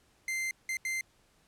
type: tone bursts at uneven times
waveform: 45% pulse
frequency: 2084 Hz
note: C7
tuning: 7 cents flat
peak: -31 dBFS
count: 3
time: 0.28-0.51 / 0.69-0.77 / 0.85-1.01 s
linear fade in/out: 2 ms
effects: pink hiss -67 dBFS RMS until 1.47 s + low-pass 11000 Hz 12 dB/octave